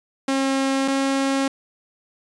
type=tone pair in turn; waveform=sawtooth; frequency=269.8 / 271.7 Hz; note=C#4 / C#4; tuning=-47 / -35 cents; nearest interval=unison; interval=12 cents; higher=second; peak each=-15 dBFS; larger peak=neither; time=0.28-0.88 / 0.88-1.48 s; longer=neither; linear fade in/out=5 ms; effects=resampled to 22050 Hz